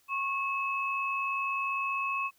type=tone pair together; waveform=sine; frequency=1094.4 / 2585 Hz; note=C#6 / E7; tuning=-23 / -34 cents; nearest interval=octave + minor third; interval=1489 cents; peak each=-31 / -32 dBFS; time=0.08-2.31 s; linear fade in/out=50 ms; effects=white hiss -67 dBFS RMS until 2.38 s